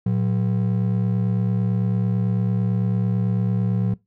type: ring-modulated tone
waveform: triangle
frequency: 148.5 Hz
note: D3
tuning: 20 cents sharp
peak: -13 dBFS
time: 0.06-3.94 s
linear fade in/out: 5 ms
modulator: 34.5 Hz
effects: noise-tail reverb RT60 0.2 s tail -22 dB re dry